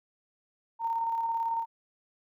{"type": "tone with tremolo", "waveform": "sine", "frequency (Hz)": 916, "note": "A#5", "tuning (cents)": -31, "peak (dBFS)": -26, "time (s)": [0.79, 1.66], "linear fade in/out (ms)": 50, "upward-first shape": "square", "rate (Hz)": 18, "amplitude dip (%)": 30, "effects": []}